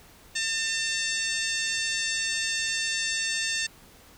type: harmonic tone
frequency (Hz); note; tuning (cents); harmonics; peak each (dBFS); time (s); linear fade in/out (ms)
899; A5; +37; 2 / 3 / 4 / 5 / 6 / 7 / 8 / 9; -31 / -33 / -34 / -35 / -36 / -36 / -37 / -38; 0.35-3.67; 10
effects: pink hiss -53 dBFS RMS until 4.17 s